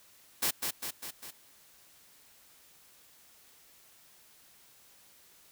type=noise with echo; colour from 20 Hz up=white; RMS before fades=-29 dBFS; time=0.42-0.51 s; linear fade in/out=10 ms; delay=200 ms; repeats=4; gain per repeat=-4 dB; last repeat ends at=1.31 s; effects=white hiss -60 dBFS RMS until 5.51 s